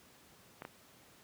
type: clicks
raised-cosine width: 0.5 ms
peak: -28 dBFS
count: 2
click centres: 0.621 / 0.651 s
effects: pink hiss -61 dBFS RMS until 1.23 s + high-pass 100 Hz 12 dB/octave